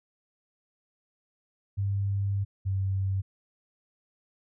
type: tone pair in turn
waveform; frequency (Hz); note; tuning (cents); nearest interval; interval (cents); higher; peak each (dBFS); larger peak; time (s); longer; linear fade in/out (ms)
sine; 99.3 / 96.42; G2 / G2; +23 / -28; minor second; 51; first; -25; neither; 1.77-2.45 / 2.65-3.22; first; 20
effects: none